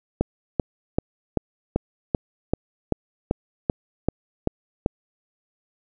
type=click train; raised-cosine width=2 ms; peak=-6 dBFS; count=13; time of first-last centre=0.21-4.861 s; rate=2.58 Hz; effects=none